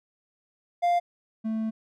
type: tone pair in turn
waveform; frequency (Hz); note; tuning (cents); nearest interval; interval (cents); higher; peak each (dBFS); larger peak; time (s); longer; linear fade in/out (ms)
triangle; 698.5 / 221; F5 / A3; 0 / +8; octave + minor sixth; 1992; first; -18 / -24; first; 0.82-1 / 1.44-1.71; second; 20
effects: none